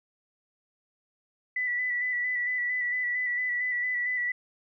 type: tone with vibrato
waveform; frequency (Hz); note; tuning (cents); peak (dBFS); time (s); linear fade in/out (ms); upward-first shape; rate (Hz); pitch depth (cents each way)
sine; 1975.5; B6; 0; -26; 1.56-4.32; 5; square; 4.4; 22
effects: none